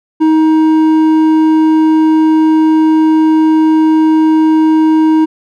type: tone with hard clipping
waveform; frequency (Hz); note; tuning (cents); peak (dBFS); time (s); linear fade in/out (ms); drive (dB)
sine; 315.2; D#4; +23; -7; 0.2-5.26; 20; 6
effects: none